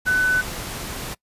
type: tone in noise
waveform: sine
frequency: 1500 Hz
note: F#6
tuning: 23 cents sharp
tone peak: -16 dBFS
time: 0.06-0.42 s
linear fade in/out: 20 ms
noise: pink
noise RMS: -31 dBFS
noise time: 0.05-1.15 s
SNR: +12 dB
effects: noise-tail reverb RT60 0.1 s tail -23 dB re dry + resampled to 32000 Hz